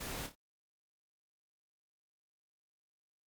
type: noise with echo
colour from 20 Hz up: pink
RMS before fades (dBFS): -42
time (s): 0-0.27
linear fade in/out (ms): 10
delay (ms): 28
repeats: 3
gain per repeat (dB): -8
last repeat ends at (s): 0.354
effects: Opus 48 kbps